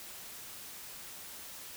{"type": "silence", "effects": ["white hiss -47 dBFS RMS until 1.76 s"]}